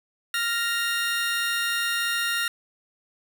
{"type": "tone pair together", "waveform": "25% pulse", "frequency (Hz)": [1396.9, 1863.1], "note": ["F6", "A#6"], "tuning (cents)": [0, -1], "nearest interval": "perfect fourth", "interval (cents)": 499, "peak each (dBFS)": [-23, -23], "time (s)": [0.34, 2.48], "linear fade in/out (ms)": 2, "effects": []}